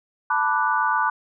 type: chord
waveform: sine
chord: B minor seventh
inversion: third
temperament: equal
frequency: 880 / 987.8 / 1174.7 / 1480 Hz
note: A5 / B5 / D6 / F#6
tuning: 0 / 0 / 0 / 0 cents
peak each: -24 dBFS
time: 0.3-1.1 s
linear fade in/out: 5 ms
effects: none